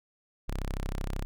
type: tone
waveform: sawtooth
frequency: 32.91 Hz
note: C1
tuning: 11 cents sharp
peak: -27 dBFS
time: 0.48-1.25 s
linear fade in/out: 0 ms
effects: none